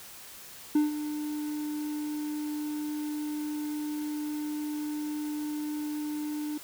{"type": "tone with ADSR envelope", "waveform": "triangle", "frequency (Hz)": 299.7, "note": "D4", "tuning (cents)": 35, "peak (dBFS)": -17, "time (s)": [0.75, 6.58], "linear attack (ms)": 5, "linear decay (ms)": 150, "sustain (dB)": -12, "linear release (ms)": 7, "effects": ["white hiss -47 dBFS RMS until 6.63 s"]}